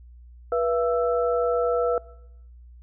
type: tone cluster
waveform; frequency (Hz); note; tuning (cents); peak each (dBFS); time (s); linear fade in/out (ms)
sine; 485.8 / 673 / 1324; B4 / E5 / E6; -29 / +36 / +7; -22 / -27 / -29; 0.52-1.98; 2
effects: noise-tail reverb RT60 0.9 s tail -22 dB re dry + added 60 Hz sine -44 dBFS peak until 2.82 s